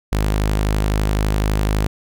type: tone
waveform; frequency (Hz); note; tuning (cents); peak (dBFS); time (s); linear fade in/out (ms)
sawtooth; 51.91; G#1; 0; -12; 0.12-1.87; 5
effects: none